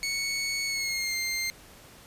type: tone with pitch glide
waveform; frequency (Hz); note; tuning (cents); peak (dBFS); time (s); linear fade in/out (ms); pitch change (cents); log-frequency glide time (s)
20% pulse; 2217 to 2100; C#7 to C7; 0 to +6; -23; 0.03-1.5; 0; -94; 0.66-1.16
effects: pink hiss -51 dBFS RMS until 2.06 s + resampled to 32000 Hz